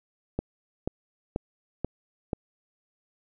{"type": "click train", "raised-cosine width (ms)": 2, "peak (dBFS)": -14, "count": 5, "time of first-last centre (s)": [0.39, 2.332], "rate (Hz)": 2.06, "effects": []}